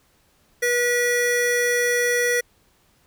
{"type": "tone pair together", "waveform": "square", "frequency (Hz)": [485, 1940], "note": ["B4", "B6"], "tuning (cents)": [-31, -31], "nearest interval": "2 octaves", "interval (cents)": 2400, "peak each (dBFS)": -22, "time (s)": [0.62, 2.41], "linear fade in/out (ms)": 10, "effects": ["pink hiss -61 dBFS RMS until 3.06 s"]}